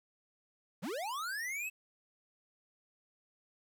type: linear sweep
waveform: square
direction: up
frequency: 138.59 to 2655 Hz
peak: -37 dBFS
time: 0.82-1.7 s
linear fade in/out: 20 ms
effects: 11-bit